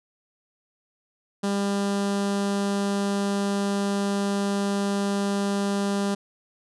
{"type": "tone with notch filter", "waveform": "sawtooth", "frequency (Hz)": 200, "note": "G3", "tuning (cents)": 35, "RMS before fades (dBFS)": -25, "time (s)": [1.43, 6.15], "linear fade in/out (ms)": 10, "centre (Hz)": 2200, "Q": 1.8, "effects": ["resampled to 24000 Hz"]}